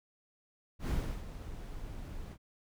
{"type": "noise with ADSR envelope", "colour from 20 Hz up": "brown", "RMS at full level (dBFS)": -31, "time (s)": [0.79, 2.38], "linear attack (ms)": 96, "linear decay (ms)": 340, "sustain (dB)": -12, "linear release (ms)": 63, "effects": []}